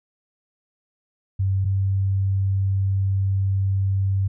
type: tone pair in turn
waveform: sine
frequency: 96.4 / 97.07 Hz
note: G2 / G2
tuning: -28 / -16 cents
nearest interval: unison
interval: 12 cents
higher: second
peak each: -18 dBFS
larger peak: neither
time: 1.39-1.65 / 1.65-4.28 s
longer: second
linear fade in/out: 10 ms
effects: none